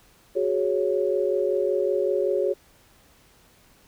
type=chord; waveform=sine; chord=F# suspended second; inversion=none; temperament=equal; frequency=370 / 415.3 / 554.4 Hz; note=F#4 / G#4 / C#5; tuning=0 / 0 / 0 cents; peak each=-25 dBFS; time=0.35-2.54 s; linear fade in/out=20 ms; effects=pink hiss -57 dBFS RMS until 3.87 s